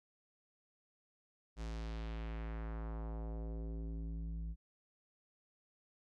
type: tone with low-pass filter sweep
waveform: square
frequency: 55.4 Hz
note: A1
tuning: 13 cents sharp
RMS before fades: -42 dBFS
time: 1.56-4.56 s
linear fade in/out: 50 ms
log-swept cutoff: 7100 to 130 Hz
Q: 1.3
effects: none